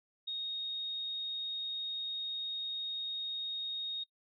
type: tone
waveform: sine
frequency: 3729 Hz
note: A#7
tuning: in tune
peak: -35 dBFS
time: 0.27-4.04 s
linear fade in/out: 10 ms
effects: noise-tail reverb RT60 0.1 s tail -25 dB re dry